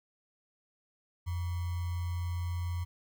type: tone with sample-and-hold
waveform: sine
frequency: 87.31 Hz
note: F2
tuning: in tune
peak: -31 dBFS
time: 1.26-2.85 s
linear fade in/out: 20 ms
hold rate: 1050 Hz
effects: none